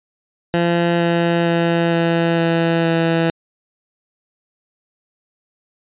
15% pulse tone with pitch steps, 171.2 / 170.02 / 168.84 / 167.68 / 166.52 / 165.37 Hz, F3 / F3 / E3 / E3 / E3 / E3, -34 / -46 / +42 / +30 / +18 / +6 cents, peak -8 dBFS, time 0.54-3.3 s, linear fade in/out 0 ms, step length 460 ms, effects resampled to 8000 Hz

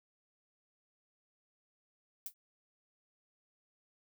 violet noise with exponential decay, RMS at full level -36 dBFS, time 2.26-2.34 s, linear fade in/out 2 ms, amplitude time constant 16 ms, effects none

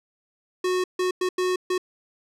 square tone bursts at uneven times, 366.5 Hz, F#4, 16 cents flat, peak -22 dBFS, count 5, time 0.64-0.84 / 0.99-1.11 / 1.21-1.29 / 1.38-1.56 / 1.7-1.78 s, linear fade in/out 5 ms, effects low-pass 9000 Hz 12 dB/octave

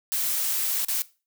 blue noise with dropouts, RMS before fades -26 dBFS, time 0.12-1.02 s, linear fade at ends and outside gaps 0 ms, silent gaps 0.848-0.884 s, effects noise-tail reverb RT60 0.3 s tail -18 dB re dry

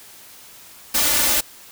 white noise with comb filter, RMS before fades -18 dBFS, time 0.94-1.41 s, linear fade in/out 10 ms, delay 3.4 ms, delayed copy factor +0.65, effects white hiss -44 dBFS RMS until 1.71 s

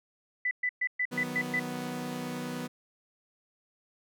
sine tone bursts, 1992 Hz, B6, 14 cents sharp, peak -26 dBFS, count 7, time 0.45-1.597 s, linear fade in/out 5 ms, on 61 ms, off 120 ms
sawtooth chord, B major, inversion first, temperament equal, 155.56 / 185 / 246.9 Hz, D#3 / F#3 / B3, 0 / 0 / 0 cents, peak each -37 / -37 / -32 dBFS, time 1.11-2.68 s, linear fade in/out 20 ms
effects none

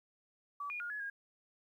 sine tone with pitch steps, 1148 / 2435 / 1425 / 1695 / 1628 Hz, D6 / D#7 / F6 / G#6 / G#6, -40 / -38 / +34 / +35 / -35 cents, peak -38 dBFS, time 0.6-1.1 s, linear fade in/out 5 ms, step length 100 ms, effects 12-bit

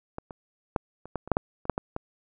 clicks, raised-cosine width 1 ms, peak -20 / -25 / -10 / -28 / -15 / -26 / -7 / -9 / -27 / -6 / -14 / -17 dBFS, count 12, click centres 0.184 / 0.308 / 0.762 / 1.056 / 1.157 / 1.276 / 1.317 / 1.369 / 1.654 / 1.697 / 1.779 / 1.964 s, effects none

